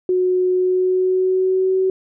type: tone with pitch glide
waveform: sine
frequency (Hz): 366.3 to 377.3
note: F#4 to F#4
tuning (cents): -17 to +34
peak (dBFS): -14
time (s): 0.09-1.9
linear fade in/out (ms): 2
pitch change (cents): +51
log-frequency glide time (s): 0.52-1.77
effects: none